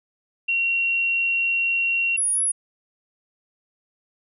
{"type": "tone pair in turn", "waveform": "sine", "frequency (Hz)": [2742, 10352], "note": ["F7", "E9"], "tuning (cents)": [-32, -32], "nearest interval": "octave + major seventh", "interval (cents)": 2300, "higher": "second", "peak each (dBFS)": -19, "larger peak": "neither", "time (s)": [[0.48, 2.17], [2.17, 2.52]], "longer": "first", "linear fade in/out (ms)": 10, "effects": []}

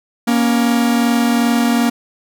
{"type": "tone pair together", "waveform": "45% pulse", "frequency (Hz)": [235.4, 278], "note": ["A#3", "C#4"], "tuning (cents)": [17, 5], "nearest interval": "minor third", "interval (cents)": 288, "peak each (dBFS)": [-13, -19], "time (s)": [0.27, 1.9], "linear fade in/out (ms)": 10, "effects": []}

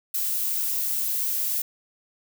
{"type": "noise", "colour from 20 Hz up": "violet", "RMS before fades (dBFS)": -26, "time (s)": [0.14, 1.62], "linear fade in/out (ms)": 5, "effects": []}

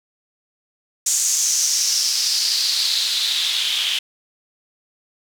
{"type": "noise with band-pass filter sweep", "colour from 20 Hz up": "white", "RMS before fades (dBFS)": -20, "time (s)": [1.06, 3.99], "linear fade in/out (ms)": 5, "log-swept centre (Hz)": [7000, 3100], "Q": 4.5, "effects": []}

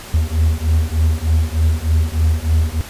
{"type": "beating tone pair", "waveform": "triangle", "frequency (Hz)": [77.78, 81.08], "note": ["D#2", "E2"], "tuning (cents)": [0, -28], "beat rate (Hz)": 3.3, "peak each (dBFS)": -14, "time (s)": [0.14, 2.81], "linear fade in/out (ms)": 0, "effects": ["pink hiss -34 dBFS RMS until 2.89 s", "resampled to 32000 Hz"]}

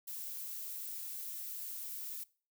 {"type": "noise", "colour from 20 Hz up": "violet", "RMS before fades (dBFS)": -43, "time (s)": [0.07, 2.24], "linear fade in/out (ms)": 10, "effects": ["noise-tail reverb RT60 0.4 s tail -22 dB re dry"]}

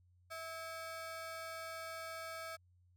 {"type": "ring-modulated tone", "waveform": "30% pulse", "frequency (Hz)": 975, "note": "B5", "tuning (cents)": -23, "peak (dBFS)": -38, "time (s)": [0.3, 2.57], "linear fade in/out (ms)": 20, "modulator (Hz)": 323, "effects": ["added 89 Hz sine -66 dBFS peak until 2.96 s"]}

